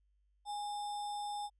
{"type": "tone with sample-and-hold", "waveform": "sine", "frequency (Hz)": 825, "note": "G#5", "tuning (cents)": -12, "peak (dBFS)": -37, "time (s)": [0.45, 1.5], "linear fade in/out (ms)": 50, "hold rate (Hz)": 4410, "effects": ["added 50 Hz sine -70 dBFS peak until 1.59 s", "resampled to 22050 Hz"]}